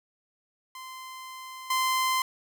sawtooth tone with level steps, 1037 Hz, C6, 16 cents flat, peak -36 / -20 dBFS, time 0.75-2.22 s, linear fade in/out 2 ms, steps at 1.7 s, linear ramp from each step 5 ms, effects none

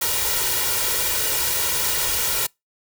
white noise with comb filter, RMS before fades -22 dBFS, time 0.01-2.47 s, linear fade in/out 10 ms, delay 2.1 ms, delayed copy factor +0.7, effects noise-tail reverb RT60 0.2 s tail -26 dB re dry

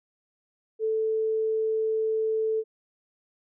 sine tone, 440 Hz, A4, in tune, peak -23 dBFS, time 0.79-2.64 s, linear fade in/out 50 ms, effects none

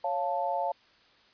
sine chord, Db augmented, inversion none, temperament equal, 554.4 / 698.5 / 880 Hz, Db5 / F5 / A5, 0 / 0 / 0 cents, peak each -33 / -31 / -31 dBFS, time 0.04-0.72 s, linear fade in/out 5 ms, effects white hiss -61 dBFS RMS until 1.33 s + resampled to 11025 Hz

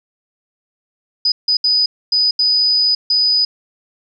sine tone bursts at uneven times, 4978 Hz, D#8, in tune, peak -11 dBFS, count 6, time 1.25-1.32 / 1.48-1.57 / 1.64-1.86 / 2.12-2.31 / 2.39-2.95 / 3.1-3.45 s, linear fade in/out 5 ms, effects none

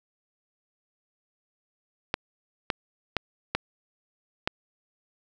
clicks, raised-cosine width 0.3 ms, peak -8 dBFS, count 5, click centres 2.141 / 2.702 / 3.167 / 3.55 / 4.475 s, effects none

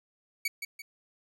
sawtooth tone with echo, 2260 Hz, C#7, 33 cents sharp, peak -24 dBFS, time 0.45-0.48 s, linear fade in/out 5 ms, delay 170 ms, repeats 2, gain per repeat -7 dB, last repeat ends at 0.82 s, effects none

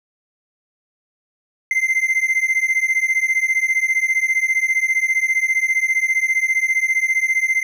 triangle beating tone pair, 2073 / 2088 Hz, C7 / C7, -17 / -4 cents, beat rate 15 Hz, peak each -17 dBFS, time 1.71-7.63 s, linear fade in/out 2 ms, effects none

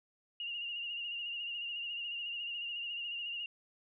sine tone with vibrato, 2823 Hz, F7, 18 cents sharp, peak -37 dBFS, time 0.4-3.46 s, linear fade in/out 2 ms, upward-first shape sine, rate 14 Hz, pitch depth 42 cents each way, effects none

